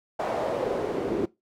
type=noise with band-pass filter sweep; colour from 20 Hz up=pink; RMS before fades=-28 dBFS; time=0.19-1.26 s; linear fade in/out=10 ms; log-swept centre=680 to 350 Hz; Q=3.2; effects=noise-tail reverb RT60 0.2 s tail -20 dB re dry